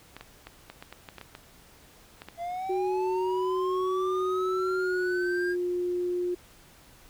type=clicks; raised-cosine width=0.3 ms; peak=-25 dBFS; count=12; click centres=0.166 / 0.21 / 0.47 / 0.7 / 0.825 / 0.926 / 1.088 / 1.183 / 1.213 / 1.351 / 2.219 / 2.286 s
type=linear sweep; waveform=triangle; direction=up; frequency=675 to 1629 Hz; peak=-29 dBFS; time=2.37-5.56 s; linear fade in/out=50 ms
type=tone with pitch glide; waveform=sine; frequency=371.4 to 356.1 Hz; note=F#4 to F4; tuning=+7 to +34 cents; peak=-26 dBFS; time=2.69-6.35 s; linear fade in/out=10 ms; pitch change=-73 cents; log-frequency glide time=4.8-5.26 s
effects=pink hiss -55 dBFS RMS until 7.09 s